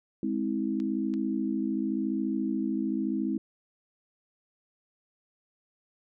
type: chord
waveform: sine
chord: Ab augmented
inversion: none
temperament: equal with one note detuned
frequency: 207.7 / 261.6 / 322.5 Hz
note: Ab3 / C4 / E4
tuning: 0 / 0 / -38 cents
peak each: -31 dBFS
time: 0.23-3.38 s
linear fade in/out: 2 ms
type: clicks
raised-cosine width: 0.2 ms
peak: -31 dBFS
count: 2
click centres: 0.801 / 1.139 s
effects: none